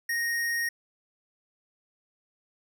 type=tone; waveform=square; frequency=1864.7 Hz; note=A#6; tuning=in tune; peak=-27 dBFS; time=0.09-0.69 s; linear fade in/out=5 ms; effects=none